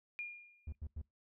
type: tone with exponential decay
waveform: sine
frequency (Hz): 2416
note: D7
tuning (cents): +48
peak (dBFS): -37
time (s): 0.19-0.75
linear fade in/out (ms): 0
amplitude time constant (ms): 120
type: tone bursts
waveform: triangle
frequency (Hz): 75.1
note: D2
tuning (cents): +39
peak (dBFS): -38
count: 3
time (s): 0.67-1.017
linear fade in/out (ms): 5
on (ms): 55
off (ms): 91
effects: noise-tail reverb RT60 0.2 s tail -25 dB re dry